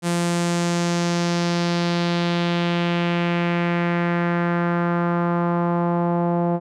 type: tone with low-pass filter sweep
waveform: sawtooth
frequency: 172.5 Hz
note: F3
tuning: 21 cents flat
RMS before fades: -21 dBFS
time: 0.02-6.6 s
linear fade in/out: 50 ms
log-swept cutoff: 9300 to 740 Hz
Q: 1.9
effects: none